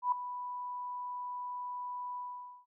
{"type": "tone with ADSR envelope", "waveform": "sine", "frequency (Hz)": 987.8, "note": "B5", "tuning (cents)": 0, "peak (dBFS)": -24, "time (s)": [0.02, 2.66], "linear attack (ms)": 100, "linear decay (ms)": 4, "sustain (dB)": -13, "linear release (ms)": 490, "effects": []}